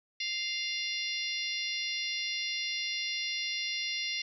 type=harmonic tone; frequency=698.5 Hz; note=F5; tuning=in tune; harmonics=3 / 4 / 5 / 6 / 7 / 8; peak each=-37 / -38 / -39 / -40 / -40 / -41 dBFS; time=0.2-4.22 s; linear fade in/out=5 ms; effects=none